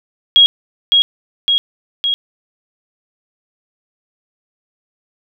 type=tone with echo; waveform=sine; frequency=3294 Hz; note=G#7; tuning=15 cents flat; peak=-4 dBFS; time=0.36-0.46 s; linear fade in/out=0 ms; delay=560 ms; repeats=3; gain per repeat=-3 dB; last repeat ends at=2.14 s; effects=none